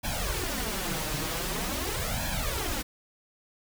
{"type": "noise with flanger", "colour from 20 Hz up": "pink", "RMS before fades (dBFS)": -31, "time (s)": [0.03, 2.83], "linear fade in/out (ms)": 20, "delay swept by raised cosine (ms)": [1.2, 6.5], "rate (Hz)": 0.45, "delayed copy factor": 0.85, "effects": []}